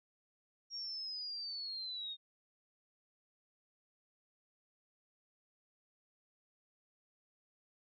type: linear sweep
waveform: sine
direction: down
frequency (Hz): 5610 to 3670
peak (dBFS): -40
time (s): 0.7-2.17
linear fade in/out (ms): 50
effects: none